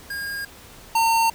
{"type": "tone pair in turn", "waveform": "square", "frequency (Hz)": [1622, 910.3], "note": ["G#6", "A#5"], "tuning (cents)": [-41, -41], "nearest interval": "minor seventh", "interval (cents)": 1000, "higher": "first", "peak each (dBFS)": [-28, -17], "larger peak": "second", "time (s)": [[0.1, 0.45], [0.95, 1.3]], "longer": "neither", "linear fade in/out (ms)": 5, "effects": ["pink hiss -45 dBFS RMS until 1.34 s"]}